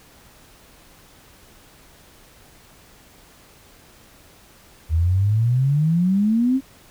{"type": "exponential sweep", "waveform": "sine", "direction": "up", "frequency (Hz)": [77.3, 273.1], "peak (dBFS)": -15, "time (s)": [4.89, 6.61], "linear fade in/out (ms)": 50, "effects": ["pink hiss -50 dBFS RMS until 6.9 s"]}